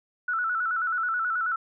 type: tone with vibrato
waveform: sine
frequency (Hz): 1396.9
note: F6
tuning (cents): 0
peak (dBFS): -24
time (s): 0.28-1.56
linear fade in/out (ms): 5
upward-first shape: square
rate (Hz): 9.3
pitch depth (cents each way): 84
effects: none